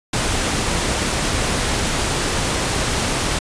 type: noise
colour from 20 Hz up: pink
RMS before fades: -20 dBFS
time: 0.13-3.39 s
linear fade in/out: 5 ms
effects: resampled to 22050 Hz